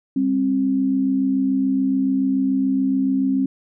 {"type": "tone pair together", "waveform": "sine", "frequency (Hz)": [200, 267], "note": ["G3", "C4"], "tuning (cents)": [35, 35], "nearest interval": "perfect fourth", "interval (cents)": 500, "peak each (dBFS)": [-24, -17], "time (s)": [0.16, 3.46], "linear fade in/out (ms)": 5, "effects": []}